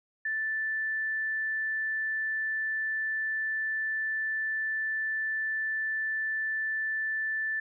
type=tone; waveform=sine; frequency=1760 Hz; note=A6; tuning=in tune; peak=-28 dBFS; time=0.25-7.6 s; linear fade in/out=5 ms; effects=none